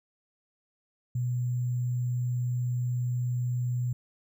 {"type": "tone with sample-and-hold", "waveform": "sine", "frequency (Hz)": 123.47, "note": "B2", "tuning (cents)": 0, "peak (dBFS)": -26, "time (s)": [1.15, 3.93], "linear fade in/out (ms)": 5, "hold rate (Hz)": 7350, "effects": []}